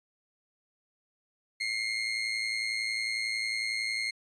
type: tone with amplitude modulation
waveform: 30% pulse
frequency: 2130 Hz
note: C7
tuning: 30 cents sharp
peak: -24 dBFS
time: 1.6-4.11 s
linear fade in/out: 10 ms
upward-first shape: sine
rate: 111 Hz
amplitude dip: 60%
effects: resampled to 22050 Hz